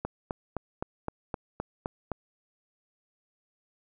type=click train; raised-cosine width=1 ms; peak=-17 dBFS; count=9; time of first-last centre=0.05-2.117 s; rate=3.87 Hz; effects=none